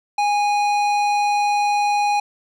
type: tone with tanh clipping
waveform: sine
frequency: 824 Hz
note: G#5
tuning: 14 cents flat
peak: -18 dBFS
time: 0.18-2.2 s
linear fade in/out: 5 ms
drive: 15 dB
effects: none